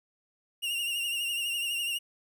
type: tone with vibrato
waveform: 45% pulse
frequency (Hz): 2808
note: F7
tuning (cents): +9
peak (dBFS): -29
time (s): 0.62-1.99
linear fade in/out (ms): 20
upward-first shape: triangle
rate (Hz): 12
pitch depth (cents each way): 59
effects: none